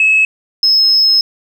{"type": "tone pair in turn", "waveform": "sine", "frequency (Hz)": [2583, 5176], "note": ["E7", "E8"], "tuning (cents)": [-36, -32], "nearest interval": "octave", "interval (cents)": 1204, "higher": "second", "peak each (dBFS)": -6, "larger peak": "neither", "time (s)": [[0, 0.25], [0.63, 1.21]], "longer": "second", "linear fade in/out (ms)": 2, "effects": ["tanh soft clip ceiling -3 dBFS", "8-bit"]}